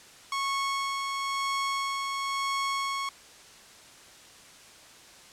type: tone with tremolo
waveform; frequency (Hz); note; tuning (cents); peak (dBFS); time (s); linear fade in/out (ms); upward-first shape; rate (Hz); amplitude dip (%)
sawtooth; 1100; C#6; -14; -23; 0.32-3.09; 2; sine; 0.99; 30
effects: white hiss -51 dBFS RMS until 5.32 s + low-pass 8000 Hz 12 dB/octave